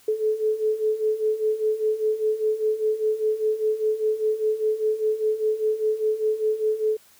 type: beating tone pair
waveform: sine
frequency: 429.3 / 434.3 Hz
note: A4 / A4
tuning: -43 / -23 cents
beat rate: 5 Hz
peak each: -26 / -22 dBFS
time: 0.08-6.97 s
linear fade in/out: 5 ms
effects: white hiss -55 dBFS RMS until 7.19 s